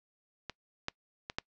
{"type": "clicks", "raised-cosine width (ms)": 0.2, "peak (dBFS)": [-20, -15, -20, -14], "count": 4, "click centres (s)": [0.497, 0.884, 1.299, 1.385], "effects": ["noise-tail reverb RT60 0.1 s tail -25 dB re dry", "low-pass 5000 Hz 12 dB/octave"]}